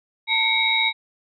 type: tone cluster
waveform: sine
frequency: 896 / 2174 / 2289 / 3807 Hz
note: A5 / C#7 / D7 / A#7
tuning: +31 / -34 / -45 / +36 cents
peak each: -27 / -22 / -24 / -21 dBFS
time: 0.27-0.93 s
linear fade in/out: 50 ms
effects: none